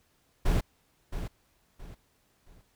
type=noise with echo; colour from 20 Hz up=brown; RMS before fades=-24 dBFS; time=0.45-0.61 s; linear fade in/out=10 ms; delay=670 ms; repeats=3; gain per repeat=-10 dB; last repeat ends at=2.62 s; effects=pink hiss -69 dBFS RMS until 2.75 s